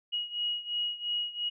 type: beating tone pair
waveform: sine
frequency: 2896 / 2898.9 Hz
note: F#7 / F#7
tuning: -38 / -36 cents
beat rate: 2.9 Hz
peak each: -32 / -35 dBFS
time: 0.12-1.5 s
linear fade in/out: 20 ms
effects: none